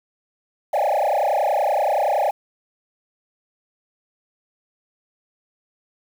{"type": "tone with frequency modulation", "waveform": "sine", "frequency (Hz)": 698.5, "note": "F5", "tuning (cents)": 0, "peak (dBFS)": -14, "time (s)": [0.73, 2.31], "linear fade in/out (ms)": 10, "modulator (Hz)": 30.6, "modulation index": 4.6, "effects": ["tanh soft clip ceiling -16 dBFS", "7-bit"]}